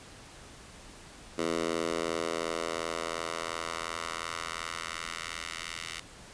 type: tone with high-pass filter sweep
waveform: 10% pulse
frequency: 82.8 Hz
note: E2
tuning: 8 cents sharp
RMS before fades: -35 dBFS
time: 1.38-6 s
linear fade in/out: 5 ms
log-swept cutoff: 330 to 2200 Hz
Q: 1.1
effects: pink hiss -50 dBFS RMS until 6.33 s + resampled to 22050 Hz